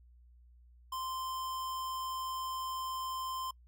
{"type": "tone", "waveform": "square", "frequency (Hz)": 1041, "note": "C6", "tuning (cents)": -9, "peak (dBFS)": -37, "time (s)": [0.92, 3.51], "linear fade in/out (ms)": 5, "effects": ["noise-tail reverb RT60 0.1 s tail -25 dB re dry", "added 60 Hz sine -57 dBFS peak until 3.67 s"]}